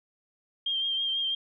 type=tone with vibrato; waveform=sine; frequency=3190 Hz; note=G7; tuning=30 cents sharp; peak=-26 dBFS; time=0.66-1.35 s; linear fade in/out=5 ms; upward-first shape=triangle; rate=6.1 Hz; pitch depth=34 cents each way; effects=none